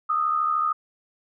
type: tone pair together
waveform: sine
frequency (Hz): 1232.7 / 1306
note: D#6 / E6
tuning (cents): -17 / -17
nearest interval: minor second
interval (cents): 100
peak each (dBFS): -21 / -28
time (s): 0.09-0.73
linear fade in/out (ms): 10
effects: none